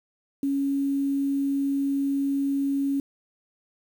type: tone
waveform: sine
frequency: 277.2 Hz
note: C#4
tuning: in tune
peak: -22 dBFS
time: 0.43-3 s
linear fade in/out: 2 ms
effects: 8-bit